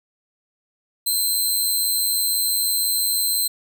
10% pulse tone, 4102 Hz, C8, 35 cents flat, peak -12 dBFS, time 1.06-3.48 s, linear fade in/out 10 ms, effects none

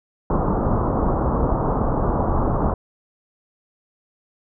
pink low-pass noise, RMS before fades -20 dBFS, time 0.3-2.74 s, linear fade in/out 2 ms, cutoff 1200 Hz, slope 48 dB/octave, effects none

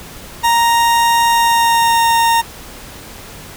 40% pulse tone with pitch glide, 932.3 to 923.2 Hz, A#5 to A#5, 0 to -17 cents, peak -9 dBFS, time 0.43-2.42 s, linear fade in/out 20 ms, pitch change -17 cents, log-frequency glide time 1.26-2.08 s, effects pink hiss -34 dBFS RMS until 3.56 s

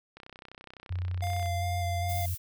click train, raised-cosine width 0.3 ms, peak -30 dBFS, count 42, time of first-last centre 0.17-1.459 s, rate 31.8 Hz
sine tone with pitch glide, 90.2 to 89.27 Hz, F#2 to F2, -44 to +38 cents, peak -29 dBFS, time 0.9-2.35 s, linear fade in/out 10 ms, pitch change -18 cents, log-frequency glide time 1.1-1.77 s
square tone with vibrato, 698 Hz, F5, 1 cent flat, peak -33 dBFS, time 1.22-2.26 s, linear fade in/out 5 ms, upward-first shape square, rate 2.5 Hz, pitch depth 11 cents each way
violet noise, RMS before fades -39 dBFS, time 2.08-2.38 s, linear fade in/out 20 ms
effects none

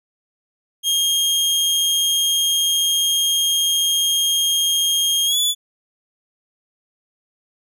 sawtooth tone with pitch glide, 3233 to 3445 Hz, G#7 to A7, -47 to -37 cents, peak -13 dBFS, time 0.83-5.55 s, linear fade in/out 50 ms, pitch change +110 cents, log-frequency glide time 5.26-5.38 s, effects none

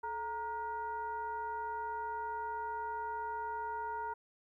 sine tone with frequency modulation, 932.3 Hz, A#5, in tune, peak -36 dBFS, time 0.03-4.14 s, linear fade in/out 10 ms, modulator 500 Hz, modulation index 0.68, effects 13-bit

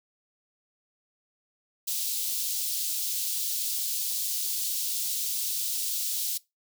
white high-pass noise, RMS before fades -30 dBFS, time 1.87-6.38 s, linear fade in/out 10 ms, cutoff 3500 Hz, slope 24 dB/octave, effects noise-tail reverb RT60 0.2 s tail -21 dB re dry

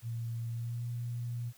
sine tone with pitch glide, 116.1 to 119.71 Hz, A#2 to A#2, -7 to +46 cents, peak -34 dBFS, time 0.02-1.53 s, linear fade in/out 50 ms, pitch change +53 cents, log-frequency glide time 0.52-0.84 s, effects white hiss -61 dBFS RMS until 1.57 s

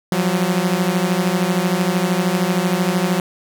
sawtooth beating tone pair, 174.61 / 187.61 Hz, F3 / F#3, 0 / +24 cents, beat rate 13 Hz, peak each -15 dBFS, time 0.12-3.2 s, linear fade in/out 2 ms, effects none

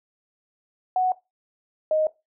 sine tone pair in turn, 740 / 622.3 Hz, F#5 / D#5, 0 / 0 cents, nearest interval minor third, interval 300 cents, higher first, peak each -18 / -18 dBFS, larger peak neither, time 0.96-1.12 / 1.91-2.07 s, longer neither, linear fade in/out 2 ms, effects noise-tail reverb RT60 0.2 s tail -18 dB re dry

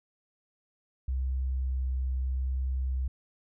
sine tone with vibrato, 64.8 Hz, C2, 16 cents flat, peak -27 dBFS, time 1.08-3.08 s, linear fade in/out 5 ms, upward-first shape sine, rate 0.8 Hz, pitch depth 8 cents each way, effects none

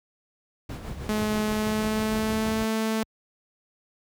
brown noise with tremolo, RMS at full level -29 dBFS, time 0.69-2.65 s, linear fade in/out 5 ms, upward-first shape sine, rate 6.3 Hz, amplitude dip 50%
sawtooth tone with pitch glide, 213.5 to 220.8 Hz, G#3 to A3, +48 to +6 cents, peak -20 dBFS, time 1.09-3.03 s, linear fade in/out 0 ms, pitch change +58 cents, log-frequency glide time 1.42-2.67 s
effects high-pass 60 Hz 12 dB/octave

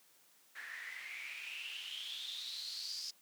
white noise with band-pass filter sweep, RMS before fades -45 dBFS, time 0.55-3.11 s, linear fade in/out 10 ms, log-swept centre 1700 to 5100 Hz, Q 9.1, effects white hiss -67 dBFS RMS until 3.21 s + high-pass 150 Hz 12 dB/octave

